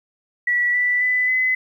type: tone with pitch steps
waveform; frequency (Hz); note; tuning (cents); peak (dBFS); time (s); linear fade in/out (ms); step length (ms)
sine; 1946 / 1972 / 1998.4 / 2025; B6 / B6 / B6 / B6; -26 / -3 / +20 / +43; -16; 0.47-1.55; 5; 270
effects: 9-bit